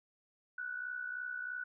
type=tone with amplitude modulation; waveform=sine; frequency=1479 Hz; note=F#6; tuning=1 cent flat; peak=-35 dBFS; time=0.58-1.64 s; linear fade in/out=5 ms; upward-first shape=sine; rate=63.1 Hz; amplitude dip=65%; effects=none